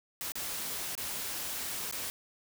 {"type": "noise with dropouts", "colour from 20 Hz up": "white", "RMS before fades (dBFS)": -37, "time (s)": [0.21, 2.1], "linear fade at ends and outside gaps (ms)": 0, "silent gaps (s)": [[0.32, 0.355], [0.952, 0.977], [1.912, 1.925]], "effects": []}